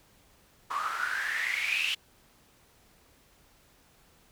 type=noise with band-pass filter sweep; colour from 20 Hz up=white; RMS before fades=-31 dBFS; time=0.7-1.95 s; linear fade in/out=10 ms; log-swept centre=1100 to 2900 Hz; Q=9.7; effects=pink hiss -62 dBFS RMS until 4.31 s